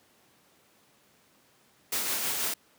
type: noise with tremolo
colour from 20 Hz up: white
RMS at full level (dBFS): -29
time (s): 1.92-2.54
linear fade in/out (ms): 5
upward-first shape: sine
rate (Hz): 6.2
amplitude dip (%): 30
effects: pink hiss -63 dBFS RMS until 2.78 s + high-pass 150 Hz 12 dB/octave